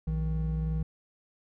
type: tone pair together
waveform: triangle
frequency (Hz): 60.2 / 158.32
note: B1 / D#3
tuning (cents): -44 / +30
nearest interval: octave + perfect fourth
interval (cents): 1674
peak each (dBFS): -28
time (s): 0.07-0.83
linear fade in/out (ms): 5
effects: none